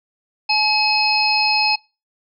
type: harmonic tone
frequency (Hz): 852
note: G#5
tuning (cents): +44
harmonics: 1 / 3 / 5 / 6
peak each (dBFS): -20 / -19 / -21 / -20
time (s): 0.49-1.76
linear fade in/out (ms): 10
effects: noise-tail reverb RT60 0.3 s tail -26 dB re dry